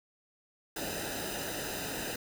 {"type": "noise with comb filter", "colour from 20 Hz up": "pink", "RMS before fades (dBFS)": -37, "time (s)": [0.76, 2.16], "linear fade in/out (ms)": 5, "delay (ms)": 0.9, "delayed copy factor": -0.75, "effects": []}